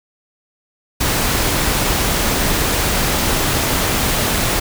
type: noise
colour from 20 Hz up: pink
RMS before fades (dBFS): -17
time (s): 1-4.6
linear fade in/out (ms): 10
effects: none